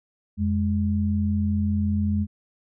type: tone pair together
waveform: sine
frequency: 87.31 / 207.7 Hz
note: F2 / G#3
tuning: 0 / 0 cents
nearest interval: octave + minor third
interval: 1500 cents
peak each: -23 dBFS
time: 0.37-2.27 s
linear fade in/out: 50 ms
effects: none